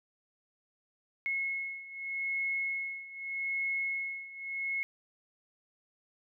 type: beating tone pair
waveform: sine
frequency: 2176 / 2176.82 Hz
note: C#7 / C#7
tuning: -33 / -32 cents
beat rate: 0.82 Hz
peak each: -37 / -34 dBFS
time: 1.26-4.83 s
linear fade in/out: 0 ms
effects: none